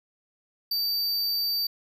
square tone, 4633 Hz, D8, 24 cents flat, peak -25 dBFS, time 0.71-1.67 s, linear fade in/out 5 ms, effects none

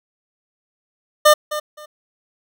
25% pulse tone with echo, 603 Hz, D5, 46 cents sharp, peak -4 dBFS, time 1.25-1.34 s, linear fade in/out 10 ms, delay 260 ms, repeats 2, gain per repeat -14 dB, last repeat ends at 1.86 s, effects none

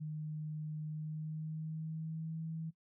sine tone with pitch glide, 153.7 to 161.34 Hz, D#3 to E3, -21 to -37 cents, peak -38 dBFS, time 0-2.71 s, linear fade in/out 20 ms, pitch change +84 cents, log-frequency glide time 0.86-2.41 s, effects noise-tail reverb RT60 0.1 s tail -19 dB re dry

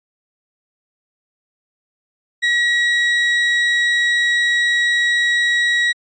35% pulse tone, 1913 Hz, A#6, 44 cents sharp, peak -12 dBFS, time 2.42-5.93 s, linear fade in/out 20 ms, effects resampled to 16000 Hz

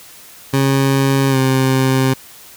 20% pulse tone with pitch glide, 136.2 to 132.02 Hz, C#3 to C3, -30 to +16 cents, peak -7 dBFS, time 0.53-2.14 s, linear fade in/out 10 ms, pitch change -54 cents, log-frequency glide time 1.29-1.37 s, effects white hiss -40 dBFS RMS until 2.56 s

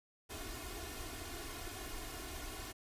pink noise with comb filter, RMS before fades -45 dBFS, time 0.29-2.73 s, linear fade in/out 20 ms, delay 2.8 ms, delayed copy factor +0.8, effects resampled to 32000 Hz

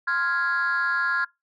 sine chord, F minor, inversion second, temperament equal, 1046.5 / 1396.9 / 1661.2 Hz, C6 / F6 / Ab6, 0 / 0 / 0 cents, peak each -29 / -23 / -23 dBFS, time 0.07-1.25 s, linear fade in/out 10 ms, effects noise-tail reverb RT60 0.2 s tail -22 dB re dry + tanh soft clip ceiling -17 dBFS

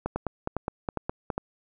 two click trains, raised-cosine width 1 ms, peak -14 / -14 dBFS, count 7 / 4, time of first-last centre 0.06-1.302 / 0.16-1.38 s, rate 4.83 / 2.46 Hz, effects none

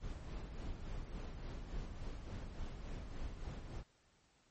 brown noise with tremolo, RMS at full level -43 dBFS, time 0-3.84 s, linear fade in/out 50 ms, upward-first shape sine, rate 3.5 Hz, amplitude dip 45%, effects pink hiss -72 dBFS RMS until 4.5 s + MP3 32 kbps

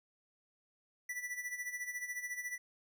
square tone with tremolo, 1969 Hz, B6, 6 cents flat, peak -37 dBFS, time 1.09-2.58 s, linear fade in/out 5 ms, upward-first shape sine, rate 14 Hz, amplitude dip 70%, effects none

